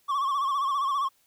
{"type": "tone with vibrato", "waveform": "triangle", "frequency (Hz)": 1108.7, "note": "C#6", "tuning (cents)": 0, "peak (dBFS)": -22, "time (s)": [0.08, 1.09], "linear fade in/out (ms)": 20, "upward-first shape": "sine", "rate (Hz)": 15, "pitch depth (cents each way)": 81, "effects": ["white hiss -66 dBFS RMS until 1.26 s"]}